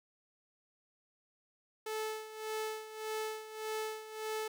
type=tone with tremolo; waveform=sawtooth; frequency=435.2 Hz; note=A4; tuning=19 cents flat; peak=-31 dBFS; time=1.86-4.48 s; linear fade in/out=5 ms; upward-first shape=sine; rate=1.7 Hz; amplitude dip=75%; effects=none